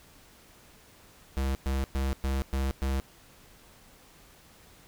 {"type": "tone bursts", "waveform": "square", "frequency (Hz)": 67.1, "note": "C2", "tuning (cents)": 44, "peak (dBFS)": -27, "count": 6, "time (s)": [1.37, 3], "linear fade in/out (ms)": 0, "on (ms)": 180, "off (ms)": 110, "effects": ["pink hiss -56 dBFS RMS until 4.87 s"]}